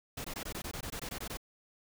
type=noise bursts; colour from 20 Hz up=pink; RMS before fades=-40 dBFS; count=13; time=0.17-1.372 s; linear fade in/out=5 ms; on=74 ms; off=20 ms; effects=none